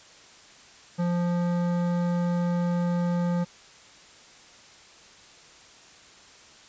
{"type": "tone with hard clipping", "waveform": "sine", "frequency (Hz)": 174.61, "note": "F3", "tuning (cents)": 0, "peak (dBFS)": -25, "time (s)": [0.98, 3.45], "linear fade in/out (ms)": 20, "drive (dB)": 14, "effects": ["white hiss -51 dBFS RMS until 6.68 s", "resampled to 16000 Hz"]}